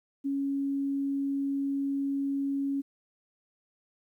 sine tone, 277.2 Hz, C#4, in tune, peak -27 dBFS, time 0.24-2.82 s, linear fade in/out 20 ms, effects 11-bit

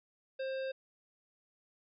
harmonic tone, 530 Hz, C5, 22 cents sharp, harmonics 1 / 3 / 5 / 7 / 9, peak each -35 / -47 / -51 / -54 / -58 dBFS, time 0.39-0.72 s, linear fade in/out 10 ms, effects none

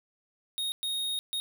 square tone bursts at uneven times, 3729 Hz, A#7, in tune, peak -30 dBFS, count 3, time 0.58-0.72 / 0.83-1.19 / 1.33-1.4 s, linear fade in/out 0 ms, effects none

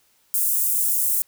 white high-pass noise, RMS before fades -21 dBFS, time 0.34-1.22 s, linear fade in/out 0 ms, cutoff 8500 Hz, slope 24 dB/octave, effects white hiss -62 dBFS RMS until 1.27 s

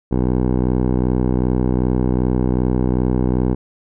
10% pulse tone with low-pass filter, 62.6 Hz, B1, 24 cents sharp, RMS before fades -17 dBFS, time 0.11-3.55 s, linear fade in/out 10 ms, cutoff 570 Hz, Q 0.88, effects none

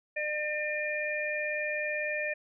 harmonic tone, 602 Hz, D5, 43 cents sharp, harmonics 1 / 3 / 4, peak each -34 / -34 / -34 dBFS, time 0.16-2.34 s, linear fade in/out 10 ms, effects none

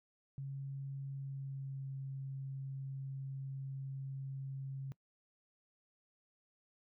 sine tone with pitch glide, 137.2 to 135.39 Hz, C#3 to C#3, -17 to -40 cents, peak -40 dBFS, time 0.38-4.92 s, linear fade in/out 0 ms, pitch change -23 cents, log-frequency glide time 1.1-1.91 s, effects noise-tail reverb RT60 0.1 s tail -21 dB re dry

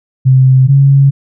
sine tone pair in turn, 130.81 / 138.18 Hz, C3 / C#3, 0 / -5 cents, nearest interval minor second, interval 95 cents, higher second, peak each -3 dBFS, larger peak neither, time 0.25-0.68 / 0.68-1.11 s, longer neither, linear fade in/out 20 ms, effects none

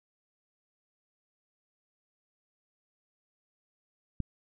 click, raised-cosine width 5 ms, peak -19 dBFS, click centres 4.203 s, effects none

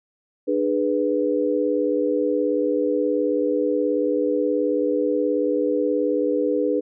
sine chord, G# diminished, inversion second, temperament equal with one note detuned, 298.8 / 415.3 / 493.9 Hz, D4 / G#4 / B4, +30 / 0 / 0 cents, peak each -23 / -24 / -22 dBFS, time 0.47-6.81 s, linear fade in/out 20 ms, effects none

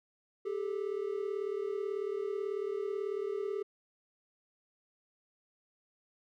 triangle tone pair together, 394.7 / 432.9 Hz, G4 / A4, +12 / -28 cents, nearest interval major second, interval 160 cents, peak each -33 / -35 dBFS, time 0.45-3.63 s, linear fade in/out 10 ms, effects none

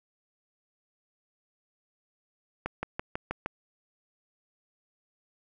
accelerating click train, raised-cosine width 0.5 ms, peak -16 dBFS, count 6, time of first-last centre 2.66-3.461 s, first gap 170 ms, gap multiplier 0.97, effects none

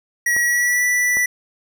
square tone with pitch glide, 1917 to 1968.6 Hz, A#6 to B6, +48 to -6 cents, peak -16 dBFS, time 0.26-1.26 s, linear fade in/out 5 ms, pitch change +46 cents, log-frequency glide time 0.42-0.86 s
clicks, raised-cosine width 1 ms, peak -18 dBFS, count 2, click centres 0.365 / 1.17 s
effects none

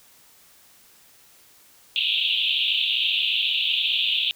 white band-pass noise, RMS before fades -23 dBFS, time 1.96-4.31 s, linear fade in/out 0 ms, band 2600 to 3700 Hz, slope 96 dB/octave, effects white hiss -54 dBFS RMS until 4.35 s

